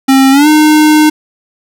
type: tone with pitch glide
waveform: square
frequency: 267.7 to 305.7 Hz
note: C4 to D#4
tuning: +40 to -30 cents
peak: -4 dBFS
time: 0.08-1.1 s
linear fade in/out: 10 ms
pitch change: +230 cents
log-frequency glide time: 0.31-0.48 s
effects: none